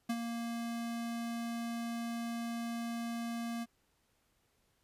square tone with ADSR envelope, 233.1 Hz, A#3, in tune, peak -31 dBFS, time 0.09-3.66 s, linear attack 9 ms, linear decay 53 ms, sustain -6 dB, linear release 35 ms, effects pink hiss -75 dBFS RMS until 4.83 s + resampled to 32000 Hz

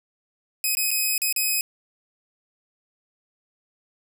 5% pulse tone with dropouts, 2529 Hz, D#7, 28 cents sharp, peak -12 dBFS, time 0.64-1.61 s, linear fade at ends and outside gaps 1 ms, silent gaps 0.751-0.77 / 0.907-0.913 / 1.179-1.218 / 1.326-1.362 s, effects none

